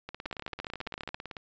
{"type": "two click trains", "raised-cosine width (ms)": 0.3, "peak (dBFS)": [-19, -23], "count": [14, 24], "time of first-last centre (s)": [[0.26, 1.144], [0.09, 1.368]], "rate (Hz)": [14.7, 18], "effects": ["resampled to 16000 Hz"]}